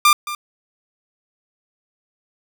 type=tone with echo; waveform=sawtooth; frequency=1194 Hz; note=D6; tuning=28 cents sharp; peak=-6 dBFS; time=0.05-0.13 s; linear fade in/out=2 ms; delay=220 ms; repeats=1; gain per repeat=-15 dB; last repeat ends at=0.35 s; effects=none